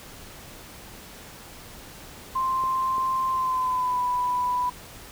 sine tone with pitch glide, 1046.5 to 990 Hz, C6 to B5, 0 to +4 cents, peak -22 dBFS, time 2.35-4.7 s, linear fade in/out 10 ms, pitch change -96 cents, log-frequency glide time 3.31-4.01 s
clicks, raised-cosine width 2 ms, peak -26 dBFS, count 2, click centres 2.638 / 2.982 s
effects pink hiss -44 dBFS RMS until 5.11 s

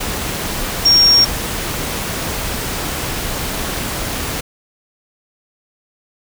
sine tone in noise, 5560 Hz, F8, 9 cents flat, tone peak -7 dBFS, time 0.85-1.25 s, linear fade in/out 10 ms, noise pink, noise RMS -22 dBFS, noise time 0-4.41 s, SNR +12 dB, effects none

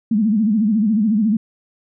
sine tone with vibrato, 214.6 Hz, A3, 43 cents flat, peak -13 dBFS, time 0.11-1.37 s, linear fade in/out 5 ms, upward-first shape sine, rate 14 Hz, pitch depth 130 cents each way, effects none

